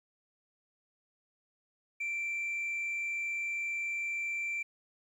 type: tone with frequency modulation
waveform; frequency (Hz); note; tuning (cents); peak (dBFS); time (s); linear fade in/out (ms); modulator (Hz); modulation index
sine; 2349; D7; 0; -30; 2-4.63; 10; 55; 0.45
effects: tanh soft clip ceiling -31 dBFS + 11-bit